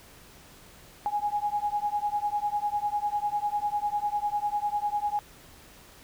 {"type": "beating tone pair", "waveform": "sine", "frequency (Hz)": [824, 834], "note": ["G#5", "G#5"], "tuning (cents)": [-14, 7], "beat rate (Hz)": 10, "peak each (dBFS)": -29, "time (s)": [1.06, 5.19], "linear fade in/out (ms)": 0, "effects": ["pink hiss -52 dBFS RMS until 6.03 s"]}